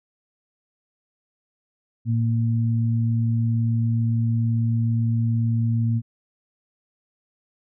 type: tone pair together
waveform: sine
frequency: 113.89 / 231.7 Hz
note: A#2 / A#3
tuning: -40 / -10 cents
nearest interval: octave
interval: 1230 cents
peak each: -19 / -26 dBFS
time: 2.05-6.02 s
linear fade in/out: 50 ms
effects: none